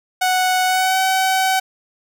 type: tone with pitch glide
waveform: sawtooth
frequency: 740 to 758.6 Hz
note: F#5 to F#5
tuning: 0 to +43 cents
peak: -11 dBFS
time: 0.21-1.6 s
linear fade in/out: 10 ms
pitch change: +43 cents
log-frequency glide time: 0.66-0.99 s
effects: none